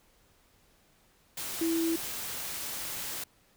sine tone in noise, 329.6 Hz, E4, in tune, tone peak -26 dBFS, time 1.61-1.96 s, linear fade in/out 5 ms, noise white, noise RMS -37 dBFS, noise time 1.37-3.24 s, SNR +8 dB, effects pink hiss -65 dBFS RMS until 3.56 s

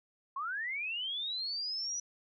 sine linear sweep, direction up, 1044 to 5920 Hz, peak -34 dBFS, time 0.36-2 s, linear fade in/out 5 ms, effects none

